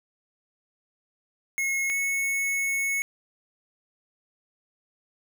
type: tone pair in turn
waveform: square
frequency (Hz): 2171 / 2201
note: C#7 / C#7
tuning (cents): -37 / -13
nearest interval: unison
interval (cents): 24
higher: second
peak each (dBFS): -25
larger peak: neither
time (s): 1.58-1.9 / 1.9-3.02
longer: second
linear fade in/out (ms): 0
effects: none